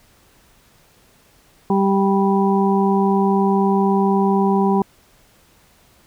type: harmonic tone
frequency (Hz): 196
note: G3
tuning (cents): 0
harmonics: 1 / 2 / 4 / 5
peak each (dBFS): -16 / -19 / -22 / -23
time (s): 1.7-4.82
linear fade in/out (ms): 2
effects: pink hiss -54 dBFS RMS until 6.06 s